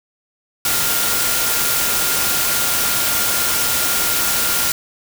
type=tone in noise; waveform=sine; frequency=1403 Hz; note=F6; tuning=8 cents sharp; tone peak=-27 dBFS; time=0.65-4.72 s; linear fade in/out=2 ms; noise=white; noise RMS=-18 dBFS; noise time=0.65-4.72 s; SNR=-12 dB; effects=none